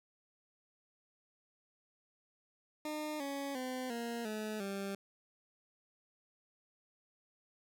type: tone with pitch steps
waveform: 20% pulse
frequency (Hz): 304.1 / 278.9 / 255.7 / 234.5 / 215 / 197.18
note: D#4 / C#4 / C4 / A#3 / A3 / G3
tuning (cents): -40 / +11 / -40 / +11 / -40 / +10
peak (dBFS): -33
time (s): 2.85-4.95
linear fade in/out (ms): 2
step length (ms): 350
effects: none